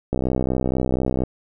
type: click train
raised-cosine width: 2 ms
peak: -8 dBFS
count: 72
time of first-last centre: 0.13-1.236 s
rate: 64.2 Hz
effects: none